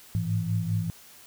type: tone cluster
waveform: sine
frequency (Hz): 104 / 109 / 166.7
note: G#2 / A2 / E3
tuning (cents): +3 / -16 / +20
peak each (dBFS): -29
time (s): 0.15-0.9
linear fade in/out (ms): 0
effects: white hiss -51 dBFS RMS until 1.26 s